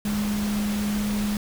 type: tone in noise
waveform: sine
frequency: 207.7 Hz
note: G#3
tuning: in tune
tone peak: -23 dBFS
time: 0.05-1.37 s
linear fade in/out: 2 ms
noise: pink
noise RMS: -33 dBFS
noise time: 0.05-1.37 s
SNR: +7 dB
effects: none